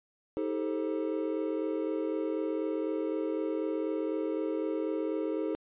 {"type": "chord", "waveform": "triangle", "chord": "A half-diminished seventh", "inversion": "second", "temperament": "just", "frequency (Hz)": [316.8, 396, 440, 528], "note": ["Eb4", "G4", "A4", "C5"], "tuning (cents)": [31, 18, 0, 16], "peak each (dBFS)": [-31, -35, -33, -36], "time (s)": [0.37, 5.55], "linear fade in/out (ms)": 0, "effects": ["resampled to 8000 Hz"]}